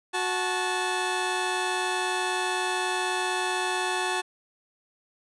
15% pulse tone pair together, 367.6 / 871 Hz, F#4 / A5, -11 / -18 cents, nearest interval octave + minor third, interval 1493 cents, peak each -22 dBFS, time 0.13-4.22 s, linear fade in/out 20 ms, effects resampled to 24000 Hz

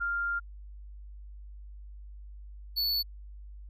sine / square tone pair in turn, 1396.9 / 4444 Hz, F6 / C#8, 0 / +4 cents, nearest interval octave + minor sixth, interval 2004 cents, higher second, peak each -28 / -27 dBFS, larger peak second, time 0-0.4 / 2.76-3.03 s, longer first, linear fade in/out 20 ms, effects added 50 Hz sine -43 dBFS peak until 3.69 s

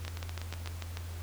two click trains, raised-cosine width 0.2 ms, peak -21 / -23 dBFS, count 7 / 6, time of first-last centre 0.08-0.972 / 0.05-0.66 s, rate 6.73 / 8.2 Hz, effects added 85 Hz sine -38 dBFS peak until 1.22 s + pink hiss -50 dBFS RMS until 1.22 s

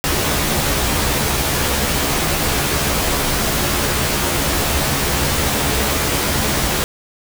pink noise with comb filter, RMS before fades -18 dBFS, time 0.04-6.84 s, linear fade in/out 0 ms, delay 14 ms, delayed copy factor +0.7, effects none

